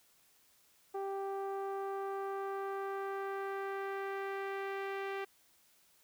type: tone with low-pass filter sweep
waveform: sawtooth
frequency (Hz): 392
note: G4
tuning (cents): 0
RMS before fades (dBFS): -39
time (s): 0.94-5.25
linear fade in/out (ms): 10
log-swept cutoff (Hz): 850 to 2400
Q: 1.6
effects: white hiss -68 dBFS RMS until 6.03 s